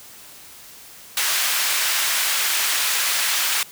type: high-pass noise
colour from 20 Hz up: pink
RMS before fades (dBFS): -21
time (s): 1.17-3.63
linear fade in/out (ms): 2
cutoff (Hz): 1600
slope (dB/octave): 12
effects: white hiss -43 dBFS RMS until 3.71 s